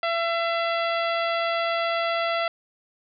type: harmonic tone with a mistuned harmonic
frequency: 673 Hz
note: E5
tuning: 36 cents sharp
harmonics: 1 / 2 / 3 / 4 / 5 / 6 / 7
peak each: -25 / -28 / -31 / -34 / -35 / -42 / -40 dBFS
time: 0.03-2.48 s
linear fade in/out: 2 ms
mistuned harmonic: 7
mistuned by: -17 cents
effects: none